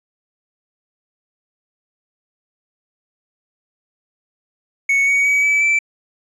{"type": "tone with pitch steps", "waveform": "triangle", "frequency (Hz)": [2217, 2244, 2271, 2299, 2327], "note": ["C#7", "C#7", "C#7", "D7", "D7"], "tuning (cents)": [0, 21, 41, -37, -17], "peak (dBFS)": -11, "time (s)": [4.89, 5.79], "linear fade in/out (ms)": 5, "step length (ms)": 180, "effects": ["resampled to 24000 Hz"]}